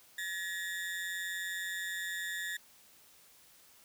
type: ring-modulated tone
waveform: 35% pulse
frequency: 1800 Hz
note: A6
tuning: 39 cents sharp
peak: -31 dBFS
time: 0.18-2.57 s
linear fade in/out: 5 ms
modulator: 90.3 Hz
effects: white hiss -61 dBFS RMS until 3.84 s